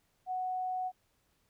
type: tone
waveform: sine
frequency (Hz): 740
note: F#5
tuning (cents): 0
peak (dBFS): -32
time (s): 0.26-0.92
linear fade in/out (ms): 50
effects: pink hiss -74 dBFS RMS until 1.49 s